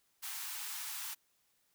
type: high-pass noise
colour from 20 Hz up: white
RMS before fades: -42 dBFS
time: 0.22-1.15 s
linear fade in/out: 20 ms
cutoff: 790 Hz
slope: 96 dB/octave
effects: white hiss -75 dBFS RMS until 1.74 s